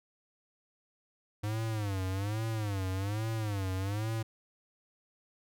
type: tone with vibrato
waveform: square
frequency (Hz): 102.6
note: G#2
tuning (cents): -21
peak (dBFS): -32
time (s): 1.43-4.23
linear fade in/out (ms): 10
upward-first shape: sine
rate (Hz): 1.2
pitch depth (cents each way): 160
effects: none